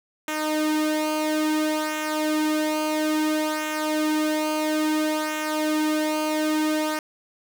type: tone with flanger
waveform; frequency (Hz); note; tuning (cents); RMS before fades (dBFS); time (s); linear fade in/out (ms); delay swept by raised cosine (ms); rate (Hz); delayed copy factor
sawtooth; 307.9; D#4; -18; -24; 0.28-6.99; 2; 0.21 to 2.71; 0.59; -0.65
effects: none